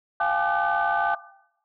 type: tone cluster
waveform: sine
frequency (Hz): 693 / 786 / 848 / 1192 / 1516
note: F5 / G5 / G#5 / D6 / F#6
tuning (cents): -14 / +4 / +36 / +25 / +42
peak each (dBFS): -26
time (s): 0.2-1.15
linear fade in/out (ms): 5
effects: noise-tail reverb RT60 0.8 s tail -18 dB re dry + tanh soft clip ceiling -14 dBFS